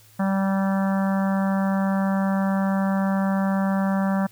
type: harmonic tone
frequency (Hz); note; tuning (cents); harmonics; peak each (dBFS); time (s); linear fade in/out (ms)
193.9; G3; -19; 1 / 3 / 4 / 5 / 6 / 7 / 8 / 9; -20 / -30 / -32 / -34 / -36 / -37 / -38 / -39; 0.19-4.27; 10
effects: added 107 Hz sine -54 dBFS peak until 4.31 s + white hiss -54 dBFS RMS until 4.31 s